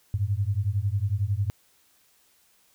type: beating tone pair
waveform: sine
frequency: 95.4 / 106.4 Hz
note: G2 / G#2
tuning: -47 / +42 cents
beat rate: 11 Hz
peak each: -26 dBFS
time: 0.14-1.5 s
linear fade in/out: 0 ms
effects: white hiss -63 dBFS RMS until 2.74 s